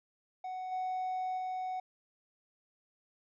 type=tone with level steps; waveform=triangle; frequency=743 Hz; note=F#5; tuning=7 cents sharp; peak=-35 / -30 / -32 dBFS; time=0.44-1.8 s; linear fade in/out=5 ms; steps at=0.71 / 1.37 s; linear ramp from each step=20 ms; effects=tanh soft clip ceiling -27 dBFS + resampled to 16000 Hz